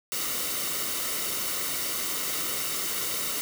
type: noise with comb filter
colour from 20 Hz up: white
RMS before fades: -30 dBFS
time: 0.12-3.41 s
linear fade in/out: 0 ms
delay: 1.2 ms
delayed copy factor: -0.55
effects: none